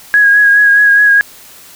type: tone with vibrato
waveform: sine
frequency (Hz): 1653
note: G#6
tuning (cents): -9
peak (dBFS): -4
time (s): 0.14-1.21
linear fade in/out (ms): 0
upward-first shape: sine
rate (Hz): 4.8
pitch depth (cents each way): 27
effects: white hiss -37 dBFS RMS until 1.75 s